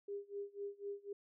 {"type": "tone with tremolo", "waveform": "sine", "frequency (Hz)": 403.4, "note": "G4", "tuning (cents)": 50, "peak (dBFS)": -39, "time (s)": [0.08, 1.13], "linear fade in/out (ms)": 5, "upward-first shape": "sine", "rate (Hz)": 4, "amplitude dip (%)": 95, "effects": []}